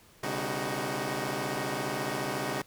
10% pulse tone cluster, 129.1 / 143.7 / 202.5 / 312.7 / 373.2 Hz, C3 / D3 / G#3 / D#4 / F#4, -23 / -37 / -43 / +9 / +15 cents, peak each -29 dBFS, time 0.23-2.62 s, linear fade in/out 5 ms, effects pink hiss -58 dBFS RMS until 2.66 s

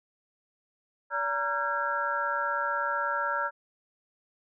sine tone cluster, 575 / 934 / 1365 / 1501 / 1633 Hz, D5 / A#5 / F6 / F#6 / G#6, -37 / +3 / -40 / +24 / -30 cents, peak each -35 / -32 / -30 / -38 / -34 dBFS, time 1.1-3.51 s, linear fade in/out 50 ms, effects none

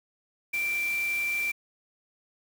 sine tone in noise, 2352 Hz, D7, 2 cents sharp, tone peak -26 dBFS, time 0.53-1.52 s, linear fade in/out 10 ms, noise white, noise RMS -41 dBFS, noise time 0.53-1.52 s, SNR +12 dB, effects none

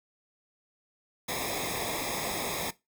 pink noise with comb filter, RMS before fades -33 dBFS, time 1.28-2.71 s, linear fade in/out 10 ms, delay 0.68 ms, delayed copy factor -0.85, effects noise-tail reverb RT60 0.2 s tail -18 dB re dry

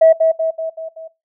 sine tone with echo, 647 Hz, E5, 32 cents flat, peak -4 dBFS, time 0.01-0.13 s, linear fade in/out 10 ms, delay 190 ms, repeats 5, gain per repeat -5 dB, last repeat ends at 1.08 s, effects noise-tail reverb RT60 0.2 s tail -17 dB re dry + tanh soft clip ceiling -1 dBFS

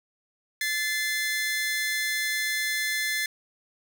sawtooth tone pair together, 1739 / 2068 Hz, A6 / C7, -21 / -21 cents, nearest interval minor third, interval 300 cents, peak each -25 dBFS, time 0.61-3.26 s, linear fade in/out 2 ms, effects none

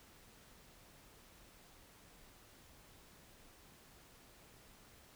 silence, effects pink hiss -62 dBFS RMS until 5.15 s

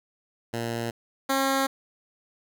10% pulse tone pair in turn, 116.54 / 269.9 Hz, A#2 / C#4, 0 / -46 cents, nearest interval octave + minor third, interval 1454 cents, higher second, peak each -20 / -14 dBFS, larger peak second, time 0.53-0.91 / 1.29-1.67 s, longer neither, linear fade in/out 10 ms, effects none

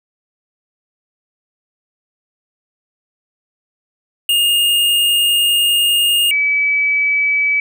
square / sine tone pair in turn, 2835 / 2291 Hz, F7 / D7, +25 / -44 cents, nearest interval major third, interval 369 cents, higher first, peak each -12 / -12 dBFS, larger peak neither, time 4.29-6.31 / 6.31-7.6 s, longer first, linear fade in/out 2 ms, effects none

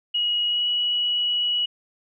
sine tone with pitch glide, 2900 to 2927 Hz, F#7 to F#7, -35 to -19 cents, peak -20 dBFS, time 0.14-1.66 s, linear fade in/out 10 ms, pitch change +16 cents, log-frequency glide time 0.48-0.65 s, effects none

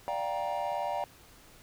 triangle chord, G minor seventh, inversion second, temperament just, 588 / 705.6 / 784 / 940.8 Hz, D5 / F5 / G5 / Bb5, +2 / +18 / 0 / +16 cents, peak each -34 dBFS, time 0.08-1.04 s, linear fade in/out 0 ms, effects pink hiss -56 dBFS RMS until 1.62 s

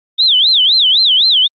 sine tone with vibrato, 3520 Hz, A7, in tune, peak -7 dBFS, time 0.18-1.48 s, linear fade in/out 20 ms, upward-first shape sine, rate 3.9 Hz, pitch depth 290 cents each way, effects Opus 24 kbps

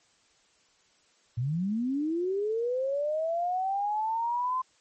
sine linear sweep, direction up, 111.8 to 1039 Hz, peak -26 dBFS, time 1.37-4.62 s, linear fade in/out 10 ms, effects white hiss -65 dBFS RMS until 4.8 s + MP3 32 kbps

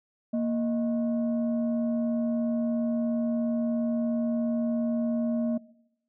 sine tone pair together, 233.5 / 623.4 Hz, A#3 / D#5, +3 / +3 cents, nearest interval octave + perfect fourth, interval 1700 cents, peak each -24 / -31 dBFS, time 0.33-5.58 s, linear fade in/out 10 ms, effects noise-tail reverb RT60 0.8 s tail -21 dB re dry + tanh soft clip ceiling -20 dBFS

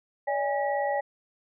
sine tone cluster, 572 / 630 / 820 / 1929 Hz, D5 / D#5 / G#5 / B6, -46 / +21 / -22 / -41 cents, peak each -28 / -37 / -28 / -35 dBFS, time 0.27-1.01 s, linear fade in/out 10 ms, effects none

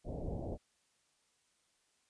pink low-pass noise, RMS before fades -40 dBFS, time 0.04-0.58 s, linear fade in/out 50 ms, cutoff 710 Hz, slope 48 dB/octave, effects white hiss -75 dBFS RMS until 2.09 s + resampled to 22050 Hz

